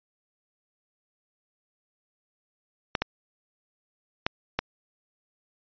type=clicks; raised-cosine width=0.3 ms; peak=-8 dBFS; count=4; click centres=2.952 / 3.02 / 4.265 / 4.59 s; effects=resampled to 11025 Hz